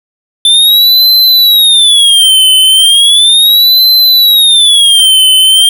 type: tone with vibrato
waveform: square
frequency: 3520 Hz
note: A7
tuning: in tune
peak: -3 dBFS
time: 0.45-5.69 s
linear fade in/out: 2 ms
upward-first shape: sine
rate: 0.36 Hz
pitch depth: 250 cents each way
effects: none